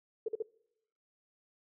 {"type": "tone bursts", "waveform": "sine", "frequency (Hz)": 443.3, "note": "A4", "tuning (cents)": 13, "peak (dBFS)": -30, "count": 3, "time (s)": [0.26, 0.424], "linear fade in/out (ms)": 5, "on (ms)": 24, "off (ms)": 46, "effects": ["noise-tail reverb RT60 0.8 s tail -23 dB re dry"]}